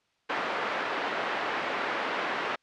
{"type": "band-pass noise", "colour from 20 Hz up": "white", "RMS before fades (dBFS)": -31, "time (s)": [0.29, 2.56], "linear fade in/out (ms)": 10, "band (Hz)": [340, 1700], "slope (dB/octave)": 12, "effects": ["white hiss -71 dBFS RMS until 2.62 s", "low-pass 4000 Hz 12 dB/octave"]}